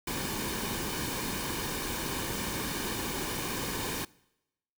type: noise with comb filter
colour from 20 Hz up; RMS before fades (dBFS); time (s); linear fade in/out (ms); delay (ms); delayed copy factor
pink; -34; 0.07-4.05; 5; 1.5; -0.55
effects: noise-tail reverb RT60 0.9 s tail -23 dB re dry